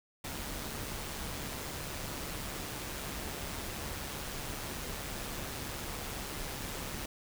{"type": "noise with amplitude modulation", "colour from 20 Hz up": "pink", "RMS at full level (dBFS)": -38, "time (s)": [0.24, 7.06], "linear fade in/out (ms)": 5, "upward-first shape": "sine", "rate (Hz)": 142, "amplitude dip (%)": 40, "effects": []}